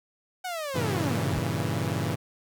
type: linear sweep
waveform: sawtooth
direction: down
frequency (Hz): 753 to 35.11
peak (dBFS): -27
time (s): 0.44-1.4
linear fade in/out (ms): 10
type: chord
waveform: sawtooth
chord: G diminished seventh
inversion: none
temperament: equal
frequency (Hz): 98 / 116.54 / 138.59 / 164.81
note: G2 / Bb2 / Db3 / Fb3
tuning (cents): 0 / 0 / 0 / 0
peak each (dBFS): -28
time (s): 0.74-2.16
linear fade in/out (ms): 20
effects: none